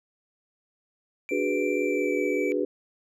triangle tone with pitch glide, 2349 to 2306 Hz, D7 to D7, 0 to -32 cents, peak -31 dBFS, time 1.29-2.52 s, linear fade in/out 0 ms, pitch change -32 cents, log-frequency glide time 1.82-2.19 s
sine chord, G# half-diminished seventh, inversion second, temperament equal, 293.7 / 370 / 415.3 / 493.9 Hz, D4 / F#4 / G#4 / B4, 0 / 0 / 0 / 0 cents, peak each -29 dBFS, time 1.31-2.65 s, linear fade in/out 5 ms
effects none

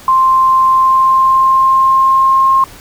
sine tone with pitch glide, 1050 to 1067.7 Hz, C6 to C6, +6 to +35 cents, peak -6 dBFS, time 0.08-2.64 s, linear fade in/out 2 ms, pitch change +29 cents, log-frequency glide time 0.77-2.52 s, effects pink hiss -36 dBFS RMS until 2.8 s

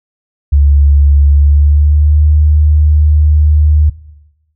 sine tone with pitch glide, 71.3 to 75.54 Hz, C#2 to D2, +49 to +49 cents, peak -4 dBFS, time 0.52-3.9 s, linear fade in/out 10 ms, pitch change +100 cents, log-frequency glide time 1.26-2.24 s, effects noise-tail reverb RT60 1.0 s tail -19 dB re dry

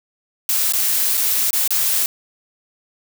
blue noise with dropouts, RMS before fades -18 dBFS, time 0.49-2.06 s, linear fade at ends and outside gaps 1 ms, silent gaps 0.723-0.735 / 1.172-1.176 / 1.507-1.531 / 1.677-1.706 s, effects none

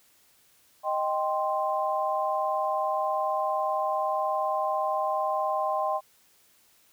sine chord, C minor, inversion first, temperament equal, 622.3 / 784 / 1046.5 Hz, Eb5 / G5 / C6, 0 / 0 / 0 cents, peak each -29 dBFS, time 0.83-6.01 s, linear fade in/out 50 ms, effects white hiss -62 dBFS RMS until 6.92 s

